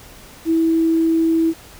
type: tone with quantisation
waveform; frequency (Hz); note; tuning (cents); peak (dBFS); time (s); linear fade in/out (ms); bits
sine; 326.4; E4; -17; -13; 0.45-1.54; 50; 7
effects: pink hiss -42 dBFS RMS until 1.79 s